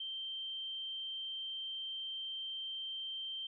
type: tone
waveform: sine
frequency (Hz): 3136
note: G7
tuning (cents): 0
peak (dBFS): -39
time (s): 0-3.47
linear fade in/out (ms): 5
effects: none